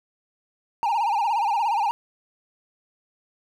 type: tone with vibrato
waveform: triangle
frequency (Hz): 868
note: A5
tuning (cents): -24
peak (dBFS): -18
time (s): 0.83-1.91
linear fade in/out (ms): 0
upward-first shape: sine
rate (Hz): 17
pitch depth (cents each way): 150
effects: none